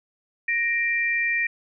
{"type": "tone pair together", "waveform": "sine", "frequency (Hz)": [1864.7, 2364], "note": ["A#6", "D7"], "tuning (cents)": [0, 11], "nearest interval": "major third", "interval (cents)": 411, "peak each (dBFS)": [-23, -24], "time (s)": [0.48, 1.47], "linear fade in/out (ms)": 5, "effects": []}